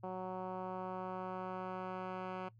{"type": "tone with low-pass filter sweep", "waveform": "10% pulse", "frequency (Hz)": 185.3, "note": "F#3", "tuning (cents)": 3, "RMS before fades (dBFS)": -42, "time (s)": [0.03, 2.49], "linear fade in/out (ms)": 10, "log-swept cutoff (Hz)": [860, 1900], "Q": 1.4, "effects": ["noise-tail reverb RT60 0.1 s tail -21 dB re dry", "added 112 Hz sine -59 dBFS peak until 2.59 s"]}